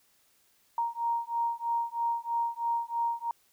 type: beating tone pair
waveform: sine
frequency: 932.3 / 935.4 Hz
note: A#5 / A#5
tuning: 0 / +6 cents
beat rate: 3.1 Hz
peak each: -31 dBFS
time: 0.78-3.31 s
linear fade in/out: 2 ms
effects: white hiss -67 dBFS RMS until 3.52 s